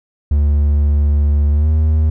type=tone with pitch glide; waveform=triangle; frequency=72.9 to 77.68 Hz; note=D2 to D#2; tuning=-12 to -2 cents; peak=-8 dBFS; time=0.31-2.1 s; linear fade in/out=5 ms; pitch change=+110 cents; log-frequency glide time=1.51-1.7 s; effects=none